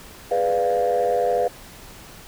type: chord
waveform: sine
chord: G# diminished seventh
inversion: none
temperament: equal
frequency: 415.3 / 493.9 / 587.3 / 698.5 Hz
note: G#4 / B4 / D5 / F5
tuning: 0 / 0 / 0 / 0 cents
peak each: -26 / -20 / -25 / -21 dBFS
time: 0.31-1.48 s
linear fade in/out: 5 ms
effects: tanh soft clip ceiling -12 dBFS + pink hiss -43 dBFS RMS until 2.27 s